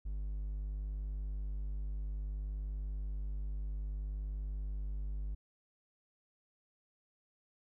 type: tone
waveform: triangle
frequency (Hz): 50.3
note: G1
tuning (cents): +45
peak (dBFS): -34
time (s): 0.05-5.35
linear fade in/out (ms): 10
effects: none